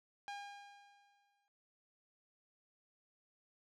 sawtooth tone with exponential decay, 809 Hz, G#5, 46 cents flat, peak -38 dBFS, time 0.28-1.48 s, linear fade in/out 0 ms, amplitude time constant 260 ms, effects low-pass 5000 Hz 12 dB/octave

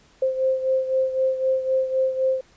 sine beating tone pair, 523.3 / 527.2 Hz, C5 / C5, 0 / +13 cents, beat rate 3.9 Hz, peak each -20 / -26 dBFS, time 0.22-2.41 s, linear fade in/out 5 ms, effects pink hiss -56 dBFS RMS until 2.56 s + resampled to 16000 Hz

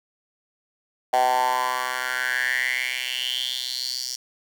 10% pulse tone with high-pass filter sweep, 126.8 Hz, B2, 46 cents sharp, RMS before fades -25 dBFS, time 1.13-4.16 s, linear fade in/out 5 ms, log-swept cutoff 730 to 5300 Hz, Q 6.3, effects none

